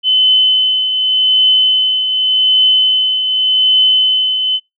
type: tone with tremolo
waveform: sine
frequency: 3037 Hz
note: F#7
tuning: 44 cents sharp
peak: -6 dBFS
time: 0.03-4.6 s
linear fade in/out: 50 ms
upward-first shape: triangle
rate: 0.86 Hz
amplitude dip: 55%
effects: noise-tail reverb RT60 0.2 s tail -26 dB re dry